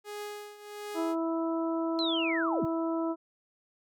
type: tone with tremolo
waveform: sawtooth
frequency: 415.3 Hz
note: G#4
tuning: in tune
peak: -32 dBFS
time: 0.04-1.16 s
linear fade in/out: 50 ms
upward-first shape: triangle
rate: 1.4 Hz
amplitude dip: 80%
type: harmonic tone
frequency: 328.6 Hz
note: E4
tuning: 5 cents flat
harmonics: 1 / 2 / 3 / 4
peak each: -29 / -35 / -39 / -41 dBFS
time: 0.94-3.16 s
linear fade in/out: 50 ms
type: linear sweep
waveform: sine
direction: down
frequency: 4186 to 88.6 Hz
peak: -30 dBFS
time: 1.99-2.65 s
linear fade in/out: 0 ms
effects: none